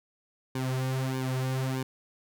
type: tone with flanger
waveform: sawtooth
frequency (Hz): 130.6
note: C3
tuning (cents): -3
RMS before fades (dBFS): -30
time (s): 0.55-1.83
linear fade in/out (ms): 5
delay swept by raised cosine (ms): 1.5 to 4.7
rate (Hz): 1.6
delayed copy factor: -0.85
effects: none